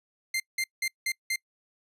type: tone bursts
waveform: sawtooth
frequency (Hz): 2093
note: C7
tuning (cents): 0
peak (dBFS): -23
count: 5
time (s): 0.34-1.36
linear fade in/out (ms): 5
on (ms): 60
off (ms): 180
effects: noise-tail reverb RT60 0.1 s tail -25 dB re dry + resampled to 32000 Hz